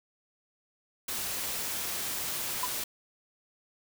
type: noise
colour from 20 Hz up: white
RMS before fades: -34 dBFS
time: 1.08-2.84 s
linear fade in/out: 5 ms
type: tone with exponential decay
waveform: sine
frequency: 999 Hz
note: B5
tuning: 20 cents sharp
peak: -25 dBFS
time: 2.63-2.7 s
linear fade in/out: 5 ms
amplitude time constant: 15 ms
effects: none